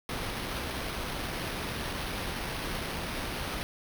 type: noise with sample-and-hold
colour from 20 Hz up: pink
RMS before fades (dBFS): -35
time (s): 0.09-3.63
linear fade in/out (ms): 0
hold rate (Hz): 7350
effects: none

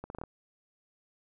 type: accelerating click train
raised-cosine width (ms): 1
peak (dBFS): -26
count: 6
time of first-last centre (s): 0.04-0.237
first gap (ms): 61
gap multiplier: 0.78
effects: none

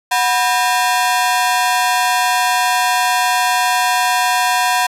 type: ring-modulated tone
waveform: sawtooth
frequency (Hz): 857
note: A5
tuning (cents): -46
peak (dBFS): -6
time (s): 0.11-4.87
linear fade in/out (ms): 10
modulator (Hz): 124
effects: resampled to 32000 Hz

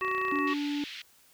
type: harmonic tone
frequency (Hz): 375.3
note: F#4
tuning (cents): +25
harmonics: 1 / 3 / 5 / 7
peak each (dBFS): -34 / -30 / -34 / -36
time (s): 0.01-0.54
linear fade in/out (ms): 10
type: clicks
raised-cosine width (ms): 0.3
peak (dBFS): -25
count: 12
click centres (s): 0.011 / 0.048 / 0.081 / 0.114 / 0.149 / 0.181 / 0.215 / 0.251 / 0.283 / 0.314 / 0.357 / 0.388
type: tone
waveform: triangle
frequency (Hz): 290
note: D4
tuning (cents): -22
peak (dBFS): -27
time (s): 0.32-0.84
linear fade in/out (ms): 2
type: band-pass noise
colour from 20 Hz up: white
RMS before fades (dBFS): -42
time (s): 0.47-1.02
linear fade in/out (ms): 5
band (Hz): 2000 to 3800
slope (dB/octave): 24
effects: white hiss -61 dBFS RMS until 1.33 s

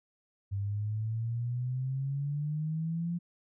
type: exponential sweep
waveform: sine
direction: up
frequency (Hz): 98 to 174.3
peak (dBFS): -30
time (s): 0.51-3.19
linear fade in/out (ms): 20
effects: none

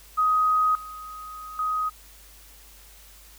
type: tone with level steps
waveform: sine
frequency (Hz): 1255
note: D#6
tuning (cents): +15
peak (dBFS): -18 / -36 / -23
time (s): 0.17-1.9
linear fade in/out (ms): 20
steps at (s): 0.75 / 1.59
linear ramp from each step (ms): 2
effects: added 50 Hz sine -51 dBFS peak until 3.38 s + white hiss -51 dBFS RMS until 3.38 s

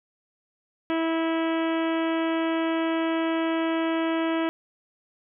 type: harmonic tone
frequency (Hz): 326.5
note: E4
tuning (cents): -17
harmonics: 1 / 2 / 3 / 4 / 5 / 6 / 7 / 8 / 9 / 10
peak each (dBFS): -24 / -30 / -34 / -36 / -38 / -40 / -41 / -42 / -43 / -44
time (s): 0.9-4.49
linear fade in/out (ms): 0
effects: none

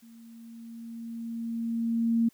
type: tone with level ramp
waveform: sine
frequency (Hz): 230.2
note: A#3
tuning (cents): -22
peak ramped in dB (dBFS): -49 to -20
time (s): 0.02-2.29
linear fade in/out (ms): 10
effects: white hiss -64 dBFS RMS until 2.33 s

